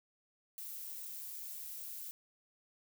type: noise with amplitude modulation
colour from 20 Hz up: violet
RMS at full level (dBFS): -44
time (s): 0.58-2.11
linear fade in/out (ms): 0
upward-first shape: sine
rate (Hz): 152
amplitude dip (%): 30
effects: none